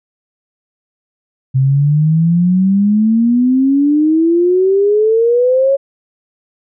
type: exponential sweep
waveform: sine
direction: up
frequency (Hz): 130 to 556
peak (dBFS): -8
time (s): 1.54-5.77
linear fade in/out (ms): 20
effects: none